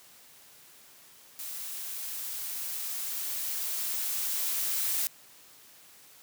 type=noise with level ramp; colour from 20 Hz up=blue; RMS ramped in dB=-39 to -29 dBFS; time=1.39-5.07 s; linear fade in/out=0 ms; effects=white hiss -55 dBFS RMS until 6.22 s + high-pass 80 Hz 12 dB/octave